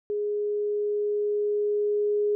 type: tone with level ramp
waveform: sine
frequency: 415.3 Hz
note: G#4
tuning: in tune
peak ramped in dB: -25 to -21 dBFS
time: 0.1-2.35 s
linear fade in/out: 0 ms
effects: none